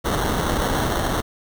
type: noise with sample-and-hold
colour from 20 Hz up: pink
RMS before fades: -22 dBFS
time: 0.04-1.22 s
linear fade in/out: 20 ms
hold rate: 2450 Hz
effects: none